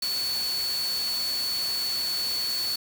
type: tone in noise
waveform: sine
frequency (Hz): 4435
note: C#8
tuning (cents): 0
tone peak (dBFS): -26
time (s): 0.02-2.76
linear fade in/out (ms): 5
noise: white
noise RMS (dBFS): -35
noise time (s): 0.02-2.76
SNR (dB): +6
effects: none